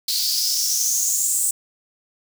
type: noise with high-pass filter sweep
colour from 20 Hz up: white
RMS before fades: -21 dBFS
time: 0.08-1.51 s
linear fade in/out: 5 ms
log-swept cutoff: 4300 to 8200 Hz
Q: 6.5
effects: none